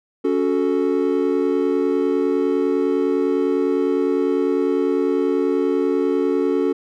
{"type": "chord", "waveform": "triangle", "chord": "F# minor", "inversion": "second", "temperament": "equal with one note detuned", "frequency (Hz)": [280.2, 370, 440], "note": ["C#4", "F#4", "A4"], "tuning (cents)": [19, 0, 0], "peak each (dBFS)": -19, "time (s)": [0.24, 6.73], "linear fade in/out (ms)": 10, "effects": []}